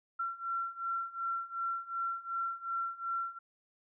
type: beating tone pair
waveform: sine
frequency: 1359 / 1361.7 Hz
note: F6 / F6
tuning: -48 / -44 cents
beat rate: 2.7 Hz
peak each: -38 / -36 dBFS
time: 0.19-3.39 s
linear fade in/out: 10 ms
effects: none